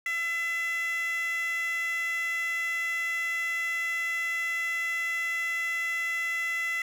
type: tone with high-pass filter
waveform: 15% pulse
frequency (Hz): 672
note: E5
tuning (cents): +33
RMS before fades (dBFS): -30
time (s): 0.06-6.82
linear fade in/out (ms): 2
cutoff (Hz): 1900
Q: 6.4
effects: none